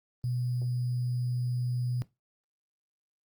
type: tone with sample-and-hold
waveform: sine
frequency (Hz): 123.47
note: B2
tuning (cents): 0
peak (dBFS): -28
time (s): 0.24-2.02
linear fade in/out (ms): 0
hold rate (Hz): 4900
effects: noise-tail reverb RT60 0.2 s tail -17 dB re dry + Opus 24 kbps